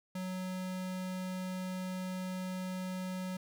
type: tone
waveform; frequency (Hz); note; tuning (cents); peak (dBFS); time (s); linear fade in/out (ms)
square; 185; F#3; 0; -37; 0.15-3.37; 5
effects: none